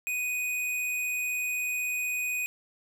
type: tone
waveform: square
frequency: 2489 Hz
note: D#7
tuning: in tune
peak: -29 dBFS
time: 0.07-2.46 s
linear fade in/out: 0 ms
effects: none